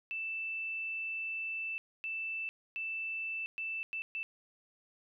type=tone bursts at uneven times; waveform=sine; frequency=2650 Hz; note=E7; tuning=9 cents sharp; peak=-35 dBFS; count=6; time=0.11-1.78 / 2.04-2.49 / 2.76-3.46 / 3.58-3.83 / 3.93-4.02 / 4.15-4.23 s; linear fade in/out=0 ms; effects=none